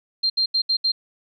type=tone bursts at uneven times; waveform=sine; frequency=4179 Hz; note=C8; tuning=3 cents flat; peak=-17 dBFS; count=5; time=0.23-0.3 / 0.37-0.46 / 0.54-0.62 / 0.69-0.77 / 0.84-0.92 s; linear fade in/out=10 ms; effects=none